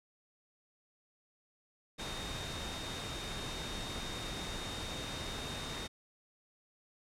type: tone in noise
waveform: sine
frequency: 3693 Hz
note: A#7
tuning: 17 cents flat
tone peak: -45 dBFS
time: 1.98-5.88 s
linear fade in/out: 20 ms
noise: pink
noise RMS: -41 dBFS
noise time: 1.98-5.88 s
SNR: -7 dB
effects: low-pass 8000 Hz 12 dB/octave